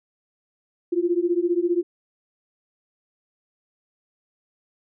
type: beating tone pair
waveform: sine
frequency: 340.8 / 355.8 Hz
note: F4 / F4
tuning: -42 / +32 cents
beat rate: 15 Hz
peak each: -22 dBFS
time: 0.92-1.83 s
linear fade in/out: 10 ms
effects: none